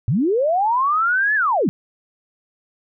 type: linear two-way sweep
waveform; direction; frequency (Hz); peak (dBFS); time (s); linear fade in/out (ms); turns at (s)
sine; up then down; 96.8 to 1760 to 144.5; -15; 0.08-1.69; 0; 1.35
effects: none